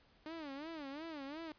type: tone with vibrato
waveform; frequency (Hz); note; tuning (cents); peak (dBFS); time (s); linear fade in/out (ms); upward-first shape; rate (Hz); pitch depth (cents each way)
sawtooth; 299.8; D4; +36; -40; 0.26-1.52; 0; sine; 2.8; 180
effects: pink hiss -68 dBFS RMS until 1.58 s + resampled to 11025 Hz